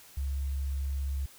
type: tone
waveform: sine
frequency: 68.6 Hz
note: C#2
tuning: 17 cents flat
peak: -29 dBFS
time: 0.17-1.26 s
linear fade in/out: 5 ms
effects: white hiss -54 dBFS RMS until 1.38 s